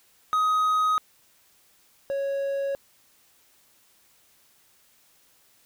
triangle tone pair in turn, 1257 / 553.2 Hz, D#6 / C#5, +17 / -4 cents, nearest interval octave + major second, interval 1421 cents, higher first, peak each -18 / -23 dBFS, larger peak first, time 0.33-0.98 / 2.1-2.75 s, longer neither, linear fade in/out 0 ms, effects white hiss -61 dBFS RMS until 5.65 s

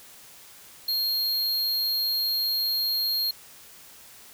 square tone, 4235 Hz, C8, 20 cents sharp, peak -24 dBFS, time 0.88-3.31 s, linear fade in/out 5 ms, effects white hiss -49 dBFS RMS until 4.33 s

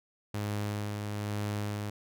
sawtooth tone with tremolo, 103.83 Hz, G#2, in tune, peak -27 dBFS, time 0.34-1.9 s, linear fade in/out 5 ms, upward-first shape sine, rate 1.1 Hz, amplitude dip 30%, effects none

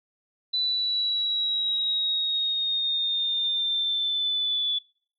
sine exponential sweep, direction down, 3990 to 3446 Hz, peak -23 dBFS, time 0.53-4.79 s, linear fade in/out 10 ms, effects noise-tail reverb RT60 0.5 s tail -24 dB re dry

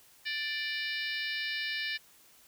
harmonic tone with a mistuned harmonic, 587.3 Hz, D5, in tune, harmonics 3 / 4 / 5 / 6 / 7 / 8 / 9, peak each -36 / -38 / -40 / -42 / -43 / -44 / -45 dBFS, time 0.25-1.98 s, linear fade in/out 20 ms, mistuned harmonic 6, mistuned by +69 cents, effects white hiss -60 dBFS RMS until 2.47 s

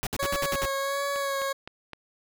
pink noise bursts, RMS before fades -30 dBFS, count 7, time 0.03-0.655 s, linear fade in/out 0 ms, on 37 ms, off 61 ms
20% pulse tone with vibrato, 555 Hz, C#5, 2 cents sharp, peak -22 dBFS, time 0.19-1.53 s, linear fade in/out 10 ms, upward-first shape sine, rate 1.4 Hz, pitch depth 26 cents each way
click train, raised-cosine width 0.3 ms, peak -22 dBFS, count 4, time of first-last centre 1.16-1.933 s, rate 3.88 Hz
effects none

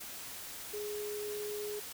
sine tone in noise, 417.4 Hz, G#4, 9 cents sharp, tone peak -37 dBFS, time 0.73-1.8 s, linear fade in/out 10 ms, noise white, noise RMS -45 dBFS, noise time 0-1.93 s, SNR +5 dB, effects none

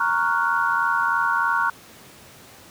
sine chord, Gb major seventh, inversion first, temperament equal, 932.3 / 1108.7 / 1396.9 / 1480 Hz, Bb5 / Db6 / F6 / Gb6, 0 / 0 / 0 / 0 cents, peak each -24 dBFS, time 0-1.7 s, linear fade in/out 5 ms, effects pink hiss -46 dBFS RMS until 2.7 s + high-pass 100 Hz 12 dB/octave

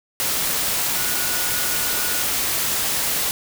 sine tone in noise, 1455 Hz, F#6, 29 cents flat, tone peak -32 dBFS, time 0.96-2.23 s, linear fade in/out 0 ms, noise white, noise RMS -22 dBFS, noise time 0.2-3.31 s, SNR -13 dB, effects none

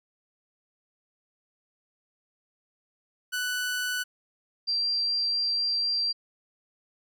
sawtooth / sine tone pair in turn, 1488 / 4724 Hz, F#6 / D8, +9 / +9 cents, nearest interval octave + minor sixth, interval 2000 cents, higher second, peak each -24 dBFS, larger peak neither, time 3.32-4.04 / 4.67-6.13 s, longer second, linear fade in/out 20 ms, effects none

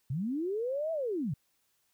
sine linear two-way sweep, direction up then down, 117.6 to 664 to 117.6 Hz, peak -30 dBFS, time 0.1-1.34 s, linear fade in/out 5 ms, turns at 0.92 s, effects white hiss -74 dBFS RMS until 1.93 s

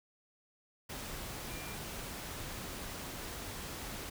sine tone in noise, 2383 Hz, D7, 25 cents sharp, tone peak -50 dBFS, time 1.5-1.75 s, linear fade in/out 10 ms, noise pink, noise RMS -43 dBFS, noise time 0.89-4.1 s, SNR -10 dB, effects none

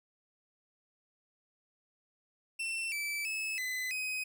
40% pulse tone with pitch steps, 2692 / 2318 / 2595 / 2018 / 2517 Hz, E7 / D7 / E7 / B6 / D#7, +36 / -23 / -28 / +37 / +19 cents, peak -33 dBFS, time 2.59-4.24 s, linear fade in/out 10 ms, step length 330 ms, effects none

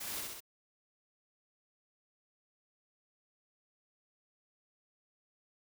white noise with echo, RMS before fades -42 dBFS, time 0-0.21 s, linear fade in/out 10 ms, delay 65 ms, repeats 3, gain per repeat -2 dB, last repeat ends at 0.405 s, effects none

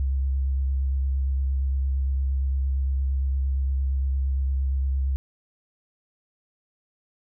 sine tone with vibrato, 67.1 Hz, C2, 44 cents sharp, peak -21 dBFS, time 0-5.16 s, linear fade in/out 0 ms, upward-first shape sine, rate 8.7 Hz, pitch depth 22 cents each way, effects none

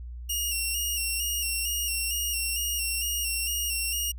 10% pulse tone with vibrato, 2794 Hz, F7, in tune, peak -19 dBFS, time 0.29-4.12 s, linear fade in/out 10 ms, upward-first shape square, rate 2.2 Hz, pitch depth 39 cents each way, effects added 60 Hz sine -36 dBFS peak until 4.18 s

